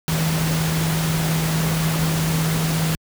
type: tone in noise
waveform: sine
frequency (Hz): 160.4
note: E3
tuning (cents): -47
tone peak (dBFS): -19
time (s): 0.08-2.95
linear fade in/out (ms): 0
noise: pink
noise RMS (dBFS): -25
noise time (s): 0.08-2.95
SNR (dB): +3
effects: high-pass 60 Hz 12 dB/octave